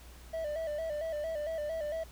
triangle tone with vibrato, 622.3 Hz, D#5, in tune, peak -31 dBFS, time 0.33-2.04 s, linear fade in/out 10 ms, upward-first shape square, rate 4.4 Hz, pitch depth 77 cents each way, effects added 60 Hz sine -50 dBFS peak until 2.11 s + pink hiss -56 dBFS RMS until 2.11 s

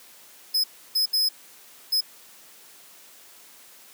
45% pulse tone bursts at uneven times, 5100 Hz, D#8, 42 cents sharp, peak -20 dBFS, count 4, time 0.54-0.64 / 0.95-1.06 / 1.13-1.29 / 1.92-2.01 s, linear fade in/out 10 ms, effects white hiss -50 dBFS RMS until 3.93 s + high-pass 200 Hz 12 dB/octave

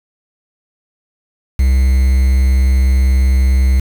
triangle tone with quantisation, 65.41 Hz, C2, in tune, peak -6 dBFS, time 1.59-3.8 s, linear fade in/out 5 ms, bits 5, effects none

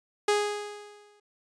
sawtooth tone with exponential decay, 414.3 Hz, G#4, 4 cents flat, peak -16 dBFS, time 0.28-1.2 s, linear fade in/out 5 ms, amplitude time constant 200 ms, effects resampled to 22050 Hz

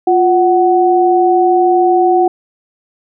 sine tone pair together, 352.3 / 744.5 Hz, F4 / F#5, +15 / +11 cents, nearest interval octave + minor second, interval 1296 cents, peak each -10 dBFS, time 0.07-2.28 s, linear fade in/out 5 ms, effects none

